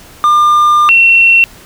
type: tone pair in turn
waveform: triangle / sine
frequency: 1200 / 2717 Hz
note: D6 / F7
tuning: +37 / -48 cents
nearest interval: octave + major second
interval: 1415 cents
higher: second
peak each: -3 dBFS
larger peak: neither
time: 0.24-0.89 / 0.89-1.44 s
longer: first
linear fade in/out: 0 ms
effects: pink hiss -37 dBFS RMS until 1.65 s